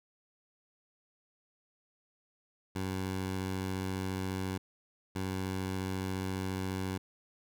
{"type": "tone pair in turn", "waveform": "15% pulse", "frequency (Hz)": [94.4, 94.4], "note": ["F#2", "F#2"], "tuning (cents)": [35, 35], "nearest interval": "unison", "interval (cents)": 0, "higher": "neither", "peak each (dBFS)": -27, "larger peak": "neither", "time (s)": [[2.75, 4.58], [5.15, 6.98]], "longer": "neither", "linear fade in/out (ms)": 10, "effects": []}